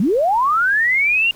sine linear sweep, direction up, 167.6 to 2825 Hz, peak -13 dBFS, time 0-1.31 s, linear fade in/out 2 ms, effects pink hiss -45 dBFS RMS until 1.35 s

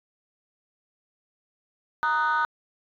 sine chord, D# minor, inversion second, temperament just, 933.4 / 1244.5 / 1493.4 Hz, A#5 / D#6 / F#6, +2 / 0 / +16 cents, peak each -24 dBFS, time 2.03-2.45 s, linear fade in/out 0 ms, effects tanh soft clip ceiling -17 dBFS

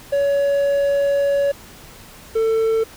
triangle tone pair in turn, 563 / 446.9 Hz, C#5 / A4, +27 / +27 cents, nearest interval major third, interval 400 cents, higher first, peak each -13 dBFS, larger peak neither, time 0.12-1.52 / 2.35-2.84 s, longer first, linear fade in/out 10 ms, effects pink hiss -42 dBFS RMS until 2.96 s

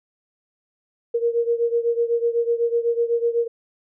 sine beating tone pair, 466.2 / 474.2 Hz, A#4 / A#4, 0 / +30 cents, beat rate 8 Hz, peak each -20 / -23 dBFS, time 1.14-3.48 s, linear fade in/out 10 ms, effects none

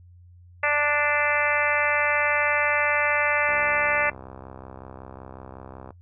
harmonic tone, 293.7 Hz, D4, in tune, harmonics 2 / 3 / 4 / 5 / 6 / 7 / 8 / 9, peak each -27 / -30 / -29 / -29 / -27 / -25 / -31 / -32 dBFS, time 0.63-4.1 s, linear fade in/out 5 ms
click train, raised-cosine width 1 ms, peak -26 dBFS, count 159, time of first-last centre 3.49-5.906 s, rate 65.4 Hz
effects noise-tail reverb RT60 0.1 s tail -19 dB re dry + added 88 Hz sine -47 dBFS peak until 6.01 s

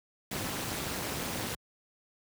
pink noise with amplitude modulation, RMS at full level -31 dBFS, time 0.31-1.55 s, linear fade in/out 5 ms, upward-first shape sine, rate 216 Hz, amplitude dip 85%, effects high-pass 80 Hz 12 dB/octave

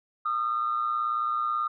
sine tone pair together, 1222 / 1340.4 Hz, D#6 / E6, -32 / +29 cents, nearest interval major second, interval 161 cents, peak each -25 / -31 dBFS, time 0.25-1.68 s, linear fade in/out 10 ms, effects tanh soft clip ceiling -18 dBFS

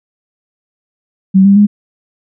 sine tone with pitch steps, 191.1 / 198.53 / 206.2 Hz, G3 / G3 / G#3, -44 / +22 / -12 cents, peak -3 dBFS, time 1.34-1.67 s, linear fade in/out 20 ms, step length 110 ms, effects none

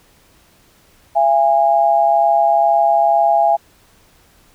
sine tone pair together, 676.9 / 819 Hz, E5 / G#5, +46 / -24 cents, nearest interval minor third, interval 330 cents, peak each -13 dBFS, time 1.15-3.57 s, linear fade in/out 20 ms, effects pink hiss -52 dBFS RMS until 4.54 s

